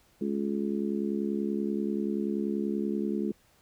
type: harmonic tone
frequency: 70.4 Hz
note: C#2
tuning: 27 cents sharp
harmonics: 3 / 4 / 5 / 6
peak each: -30 / -35 / -33 / -37 dBFS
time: 0.21-3.32 s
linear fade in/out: 5 ms
effects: pink hiss -64 dBFS RMS until 3.61 s